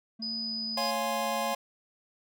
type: tone with vibrato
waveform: triangle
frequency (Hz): 223.5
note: A3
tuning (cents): +27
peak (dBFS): -37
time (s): 0.19-1.54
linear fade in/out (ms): 10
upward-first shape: triangle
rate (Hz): 1.6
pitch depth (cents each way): 10
type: tone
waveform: sine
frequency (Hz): 4978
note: D#8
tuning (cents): 0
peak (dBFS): -32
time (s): 0.22-0.91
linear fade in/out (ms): 5
type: chord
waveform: square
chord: Db major seventh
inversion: none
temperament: equal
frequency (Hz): 554.4 / 698.5 / 830.6 / 1046.5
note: Db5 / F5 / Ab5 / C6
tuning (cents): 0 / 0 / 0 / 0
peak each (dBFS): -35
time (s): 0.77-1.55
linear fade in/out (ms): 5
effects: none